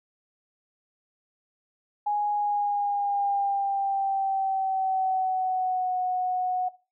sine tone with pitch glide, 829 to 734.3 Hz, G#5 to F#5, -3 to -13 cents, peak -23 dBFS, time 2.06-6.69 s, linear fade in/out 10 ms, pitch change -210 cents, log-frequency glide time 2.32-5.97 s, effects noise-tail reverb RT60 0.3 s tail -18 dB re dry

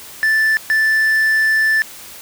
triangle tone bursts at uneven times, 1760 Hz, A6, in tune, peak -10 dBFS, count 2, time 0.23-0.57 / 0.7-1.82 s, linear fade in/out 0 ms, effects white hiss -36 dBFS RMS until 2.21 s

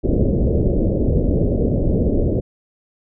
pink low-pass noise, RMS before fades -17 dBFS, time 0.03-2.41 s, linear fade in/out 20 ms, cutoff 560 Hz, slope 48 dB/octave, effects none

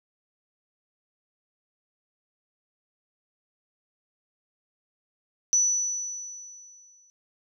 sine tone with exponential decay, 5950 Hz, F#8, 9 cents sharp, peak -17 dBFS, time 5.53-7.1 s, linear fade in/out 0 ms, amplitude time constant 340 ms, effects none

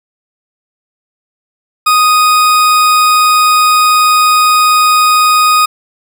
40% pulse tone, 1244.5 Hz, D#6, in tune, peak -5 dBFS, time 1.86-5.66 s, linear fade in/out 10 ms, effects none

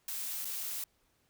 blue noise with dropouts, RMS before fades -38 dBFS, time 0.08-0.84 s, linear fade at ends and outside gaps 2 ms, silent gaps 0.447-0.452 s, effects pink hiss -73 dBFS RMS until 1.29 s

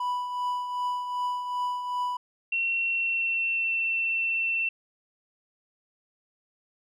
triangle tone with tremolo, 987.8 Hz, B5, in tune, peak -23 dBFS, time 0-2.17 s, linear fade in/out 5 ms, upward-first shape triangle, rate 2.6 Hz, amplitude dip 55%
sine tone with pitch glide, 2722 to 2692 Hz, F7 to E7, -45 to +36 cents, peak -24 dBFS, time 2.52-4.69 s, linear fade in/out 5 ms, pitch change -19 cents, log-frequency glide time 2.9-3.73 s
effects none

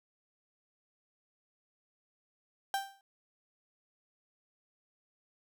35% pulse tone with exponential decay, 786 Hz, G5, 4 cents sharp, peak -26 dBFS, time 2.74-3.01 s, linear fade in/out 1 ms, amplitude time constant 57 ms, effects none

